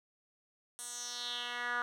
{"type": "tone with band-pass filter sweep", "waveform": "10% pulse", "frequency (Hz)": 242.4, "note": "B3", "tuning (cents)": -32, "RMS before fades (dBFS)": -39, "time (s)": [0.79, 1.82], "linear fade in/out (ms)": 0, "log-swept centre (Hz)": [9300, 1400], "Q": 3.3, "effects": []}